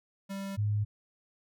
square / sine tone pair in turn, 196 / 104.52 Hz, G3 / G#2, 0 / +12 cents, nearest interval major seventh, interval 1088 cents, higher first, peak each -36 / -26 dBFS, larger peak second, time 0.29-0.57 / 0.57-0.85 s, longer neither, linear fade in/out 20 ms, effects none

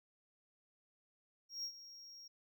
triangle tone with ADSR envelope, 5588 Hz, F8, in tune, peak -37 dBFS, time 1.49-2.28 s, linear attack 150 ms, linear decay 76 ms, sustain -14 dB, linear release 9 ms, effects none

